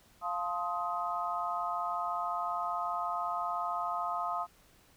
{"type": "chord", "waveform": "sine", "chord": "F dominant seventh", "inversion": "none", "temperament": "just", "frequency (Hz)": [698.5, 873.1, 1047.7, 1257.2], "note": ["F5", "A5", "C6", "Eb6"], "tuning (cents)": [0, -14, 2, 18], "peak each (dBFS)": [-36, -40, -38, -35], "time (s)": [0.21, 4.47], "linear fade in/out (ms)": 50, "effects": ["pink hiss -63 dBFS RMS until 4.96 s"]}